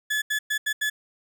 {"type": "tone bursts at uneven times", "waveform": "35% pulse", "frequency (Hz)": 1716, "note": "A6", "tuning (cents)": -44, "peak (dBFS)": -21, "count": 5, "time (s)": [[0.1, 0.22], [0.3, 0.39], [0.5, 0.58], [0.66, 0.73], [0.81, 0.9]], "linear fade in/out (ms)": 10, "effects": []}